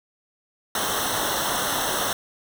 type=noise with comb filter; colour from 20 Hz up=pink; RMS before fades=-25 dBFS; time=0.75-2.13 s; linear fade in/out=2 ms; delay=0.42 ms; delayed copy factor=-0.9; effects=none